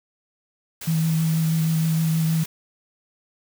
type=noise; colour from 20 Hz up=white; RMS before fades=-35 dBFS; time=0.81-2.46 s; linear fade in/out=5 ms
type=tone with vibrato; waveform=sine; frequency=161 Hz; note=E3; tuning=41 cents flat; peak=-18 dBFS; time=0.87-2.44 s; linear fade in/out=10 ms; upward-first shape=triangle; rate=6.3 Hz; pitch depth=20 cents each way
effects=none